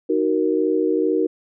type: chord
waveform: sine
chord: D# minor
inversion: none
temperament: just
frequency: 311.1 / 373.4 / 466.7 Hz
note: D#4 / F#4 / A#4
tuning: 0 / +16 / +2 cents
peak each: -21 dBFS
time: 0.09-1.27 s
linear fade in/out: 10 ms
effects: none